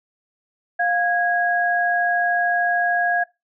sine tone pair together, 703.4 / 1650 Hz, F5 / G#6, +12 / -12 cents, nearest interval octave + minor third, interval 1476 cents, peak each -20 dBFS, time 0.79-3.24 s, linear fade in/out 10 ms, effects noise-tail reverb RT60 0.2 s tail -20 dB re dry

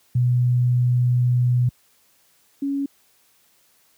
sine tone pair in turn, 123.47 / 278.8 Hz, B2 / C#4, 0 / +10 cents, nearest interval octave + major second, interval 1410 cents, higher second, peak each -15 / -21 dBFS, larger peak first, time 0.15-1.69 / 2.62-2.86 s, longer first, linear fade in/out 5 ms, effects white hiss -60 dBFS RMS until 3.97 s + high-pass 60 Hz 12 dB/octave

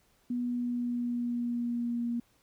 sine tone with pitch glide, 244 to 236.8 Hz, B3 to A#3, -21 to +27 cents, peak -29 dBFS, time 0.3-2.2 s, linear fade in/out 5 ms, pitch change -52 cents, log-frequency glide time 0.42-2.07 s, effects pink hiss -68 dBFS RMS until 2.42 s

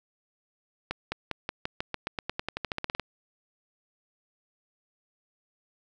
accelerating click train, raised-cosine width 0.3 ms, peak -14 dBFS, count 20, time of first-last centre 0.91-2.997 s, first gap 210 ms, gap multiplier 0.92, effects none

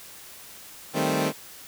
15% pulse chord, A half-diminished seventh, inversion second, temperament equal, 155.56 / 196 / 220 / 261.6 Hz, Eb3 / G3 / A3 / C4, 0 / 0 / 0 / 0 cents, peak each -21 / -24 / -23 / -21 dBFS, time 0.93-1.33 s, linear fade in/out 50 ms, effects white hiss -45 dBFS RMS until 1.67 s

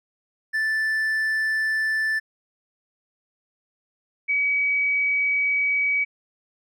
triangle / sine tone pair in turn, 1760 / 2272 Hz, A6 / C#7, 0 / +42 cents, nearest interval major third, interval 442 cents, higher second, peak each -19 dBFS, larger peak neither, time 0.53-2.2 / 4.28-6.05 s, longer second, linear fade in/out 20 ms, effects none

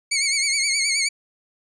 15% pulse tone with vibrato, 2218 Hz, C#7, in tune, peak -12 dBFS, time 0.11-1.09 s, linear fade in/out 10 ms, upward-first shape triangle, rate 9.5 Hz, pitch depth 88 cents each way, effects resampled to 22050 Hz

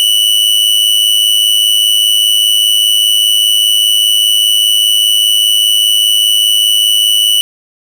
45% pulse tone with amplitude modulation, 2960 Hz, F#7, in tune, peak -4 dBFS, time 0-7.41 s, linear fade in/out 0 ms, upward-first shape sine, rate 105 Hz, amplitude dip 60%, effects none

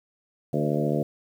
harmonic tone with a mistuned harmonic, 74.3 Hz, D2, 21 cents sharp, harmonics 2 / 3 / 4 / 5 / 6 / 7 / 8 / 9, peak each -27 / -29 / -30 / -31 / -32 / -32 / -33 / -34 dBFS, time 0.53-1.03 s, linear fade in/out 5 ms, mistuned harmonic 7, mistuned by -17 cents, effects 9-bit

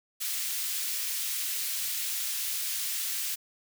white high-pass noise, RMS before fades -32 dBFS, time 0.2-3.36 s, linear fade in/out 20 ms, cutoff 2300 Hz, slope 12 dB/octave, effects none

